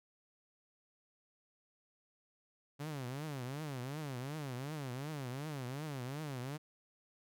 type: tone with vibrato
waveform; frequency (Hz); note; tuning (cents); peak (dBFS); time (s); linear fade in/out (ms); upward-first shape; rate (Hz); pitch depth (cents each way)
sawtooth; 138.59; C#3; 0; -36; 2.79-6.58; 20; triangle; 2.7; 250
effects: none